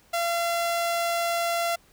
sawtooth tone, 683 Hz, F5, 39 cents flat, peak -20 dBFS, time 0.13-1.76 s, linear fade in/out 10 ms, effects pink hiss -59 dBFS RMS until 1.92 s

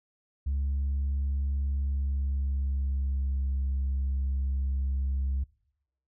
sine tone with pitch glide, 69.3 to 67.29 Hz, C#2 to C2, 0 to +49 cents, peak -24 dBFS, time 0.46-5.44 s, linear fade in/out 10 ms, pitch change -51 cents, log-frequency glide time 1.72-3.49 s, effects noise-tail reverb RT60 0.8 s tail -24 dB re dry + tanh soft clip ceiling -24 dBFS

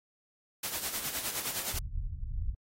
white noise with tremolo, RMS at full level -33 dBFS, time 0.63-1.79 s, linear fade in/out 5 ms, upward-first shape sine, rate 9.7 Hz, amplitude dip 60%
pink low-pass noise, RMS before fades -35 dBFS, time 1.74-2.55 s, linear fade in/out 2 ms, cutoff 100 Hz, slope 24 dB/octave
effects AAC 48 kbps

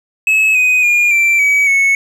triangle tone with pitch steps, 2583 / 2502 / 2424 / 2348 / 2275 / 2204 Hz, E7 / D#7 / D#7 / D7 / C#7 / C#7, -36 / +9 / -46 / -1 / +44 / -11 cents, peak -7 dBFS, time 0.27-1.95 s, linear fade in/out 2 ms, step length 280 ms, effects none

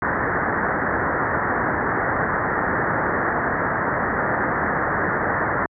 white low-pass noise, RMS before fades -22 dBFS, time 0.02-5.66 s, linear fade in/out 2 ms, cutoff 1900 Hz, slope 96 dB/octave, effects high-pass 60 Hz 12 dB/octave

